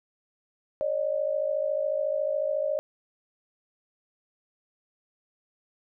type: tone pair together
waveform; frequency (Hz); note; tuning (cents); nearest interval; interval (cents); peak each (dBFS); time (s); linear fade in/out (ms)
sine; 554.4 / 608.4; C#5 / D#5; 0 / -39; major second; 161; -28 / -27; 0.81-2.79; 0
effects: none